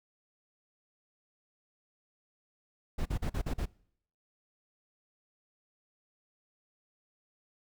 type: noise bursts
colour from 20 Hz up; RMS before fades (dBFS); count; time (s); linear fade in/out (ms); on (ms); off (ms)
brown; -31; 6; 2.98-3.658; 10; 78; 42
effects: noise-tail reverb RT60 0.7 s tail -24 dB re dry